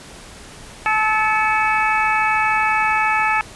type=harmonic tone with a mistuned harmonic; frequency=433.1 Hz; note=A4; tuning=27 cents flat; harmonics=2 / 3 / 4 / 5 / 6; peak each=-19 / -21 / -22 / -23 / -24 dBFS; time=0.86-3.41 s; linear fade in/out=0 ms; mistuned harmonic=5; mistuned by=+56 cents; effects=pink hiss -39 dBFS RMS until 3.55 s + resampled to 24000 Hz